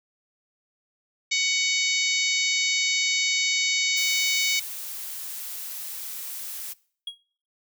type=harmonic tone; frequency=746 Hz; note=F#5; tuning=14 cents sharp; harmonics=3 / 4 / 5 / 6 / 7 / 8 / 9 / 10; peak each=-25 / -32 / -28 / -30 / -34 / -30 / -34 / -36 dBFS; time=1.31-4.6 s; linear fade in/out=10 ms
type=noise; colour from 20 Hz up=blue; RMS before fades=-35 dBFS; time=3.96-6.74 s; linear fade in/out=20 ms
type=tone with exponential decay; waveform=triangle; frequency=3300 Hz; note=G#7; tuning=12 cents flat; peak=-25 dBFS; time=7.07-7.19 s; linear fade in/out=5 ms; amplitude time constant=24 ms
effects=noise-tail reverb RT60 0.5 s tail -22 dB re dry